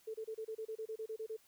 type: tone bursts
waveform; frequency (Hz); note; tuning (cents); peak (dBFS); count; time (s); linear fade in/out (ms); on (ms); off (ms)
sine; 440.7; A4; +3; -39; 13; 0.07-1.367; 10; 73; 29
effects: white hiss -68 dBFS RMS until 1.47 s